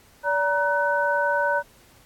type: tone cluster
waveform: sine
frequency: 576 / 944 / 1506 Hz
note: D5 / A#5 / F#6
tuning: -34 / +22 / +30 cents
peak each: -24 dBFS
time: 0.23-1.63 s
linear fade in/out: 50 ms
effects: pink hiss -55 dBFS RMS until 2.05 s + AAC 64 kbps